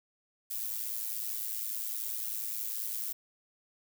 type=noise with amplitude modulation; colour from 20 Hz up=violet; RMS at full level=-33 dBFS; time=0.5-3.13 s; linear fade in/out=10 ms; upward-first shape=sine; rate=110 Hz; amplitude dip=70%; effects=none